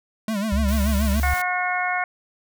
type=tone with vibrato; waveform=square; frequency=208.9 Hz; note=G#3; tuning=10 cents sharp; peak=-23 dBFS; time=0.28-1.2 s; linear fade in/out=2 ms; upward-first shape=sine; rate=6.9 Hz; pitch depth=120 cents each way
type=tone with pitch glide; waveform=sine; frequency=70 to 70.53 Hz; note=C#2 to C#2; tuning=+18 to +31 cents; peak=-19 dBFS; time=0.52-1.34 s; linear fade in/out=5 ms; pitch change=+13 cents; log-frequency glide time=0.75-0.88 s
type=noise; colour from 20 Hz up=white; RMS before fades=-35 dBFS; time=0.68-1.42 s; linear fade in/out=5 ms
type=harmonic tone; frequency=362.2 Hz; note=F#4; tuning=37 cents flat; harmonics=2 / 3 / 4 / 5 / 6; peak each=-25 / -30 / -27 / -30 / -27 dBFS; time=1.23-2.04 s; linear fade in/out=2 ms
effects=none